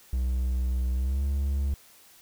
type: tone with pitch glide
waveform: triangle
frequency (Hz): 62.9 to 69.39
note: B1 to C#2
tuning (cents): +32 to +2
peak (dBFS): -22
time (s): 0.13-1.74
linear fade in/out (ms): 0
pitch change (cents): +170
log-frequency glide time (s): 0.95-1.23
effects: white hiss -55 dBFS RMS until 2.21 s